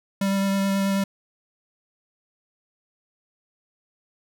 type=tone with vibrato; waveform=square; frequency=196 Hz; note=G3; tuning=in tune; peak=-21 dBFS; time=0.21-1.04 s; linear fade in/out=5 ms; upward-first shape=sine; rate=9.3 Hz; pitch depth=11 cents each way; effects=none